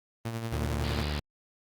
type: tone with tremolo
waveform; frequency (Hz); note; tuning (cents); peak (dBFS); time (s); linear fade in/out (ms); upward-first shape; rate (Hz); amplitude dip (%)
sawtooth; 114.4; A#2; -32; -26; 0.25-1.03; 5; triangle; 11; 55
type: tone with vibrato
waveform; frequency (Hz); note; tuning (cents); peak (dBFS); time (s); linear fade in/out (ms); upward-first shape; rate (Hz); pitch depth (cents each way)
sawtooth; 73.6; D2; +4; -26; 0.52-1.2; 10; sine; 2.3; 15
type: low-pass noise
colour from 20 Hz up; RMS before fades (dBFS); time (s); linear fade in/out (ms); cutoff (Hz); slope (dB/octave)
white; -40; 0.84-1.19; 0; 4900; 96
effects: Opus 32 kbps